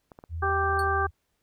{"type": "clicks", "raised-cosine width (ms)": 1, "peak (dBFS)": -31, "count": 11, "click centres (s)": [0.118, 0.189, 0.239, 0.443, 0.495, 0.636, 0.695, 0.731, 0.771, 0.837, 0.872]}
{"type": "tone with pitch glide", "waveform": "sine", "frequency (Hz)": [82.41, 79.93], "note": ["E2", "D#2"], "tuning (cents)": [0, 47], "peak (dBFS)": -30, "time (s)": [0.29, 1.11], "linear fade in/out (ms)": 50, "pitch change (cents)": -53, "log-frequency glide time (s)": [0.52, 0.99]}
{"type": "harmonic tone", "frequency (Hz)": 392, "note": "G4", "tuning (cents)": 0, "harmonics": [1, 2, 3, 4], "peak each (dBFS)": [-30, -29, -27, -29], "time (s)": [0.42, 1.07], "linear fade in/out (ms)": 10}
{"type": "tone with exponential decay", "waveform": "25% pulse", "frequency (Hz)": 4420, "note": "C#8", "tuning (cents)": -6, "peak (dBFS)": -30, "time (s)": [0.79, 0.87], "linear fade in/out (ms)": 2, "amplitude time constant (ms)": 16}
{"effects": ["pink hiss -75 dBFS RMS until 1.42 s"]}